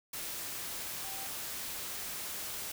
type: tone in noise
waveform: sine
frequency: 776 Hz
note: G5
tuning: 18 cents flat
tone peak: -48 dBFS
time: 1.04-1.27 s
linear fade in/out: 5 ms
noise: white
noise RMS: -40 dBFS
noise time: 0.13-2.72 s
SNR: -11 dB
effects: none